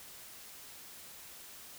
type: silence
effects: white hiss -51 dBFS RMS until 1.78 s